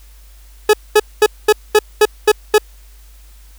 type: tone bursts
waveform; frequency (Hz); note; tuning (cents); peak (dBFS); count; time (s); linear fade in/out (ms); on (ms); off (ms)
40% pulse; 424.7; G#4; +39; -5; 8; 0.69-2.582; 5; 44; 220
effects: added 50 Hz sine -39 dBFS peak until 3.58 s + white hiss -50 dBFS RMS until 3.58 s